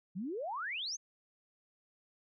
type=exponential sweep; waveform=sine; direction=up; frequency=166.6 to 6650 Hz; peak=-36 dBFS; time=0.15-0.97 s; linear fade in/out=20 ms; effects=none